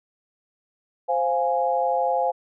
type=chord; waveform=sine; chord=F minor; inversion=second; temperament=equal; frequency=523.3 / 698.5 / 830.6 Hz; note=C5 / F5 / Ab5; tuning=0 / 0 / 0 cents; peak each=-24 dBFS; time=1.08-2.32 s; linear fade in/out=20 ms; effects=none